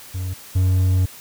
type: tone pair in turn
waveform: triangle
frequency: 92 / 92.47 Hz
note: F#2 / F#2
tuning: -9 / -1 cents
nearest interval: unison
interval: 8 cents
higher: second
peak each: -21 / -12 dBFS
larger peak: second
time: 0.14-0.34 / 0.55-1.06 s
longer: second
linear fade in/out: 10 ms
effects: white hiss -41 dBFS RMS until 1.2 s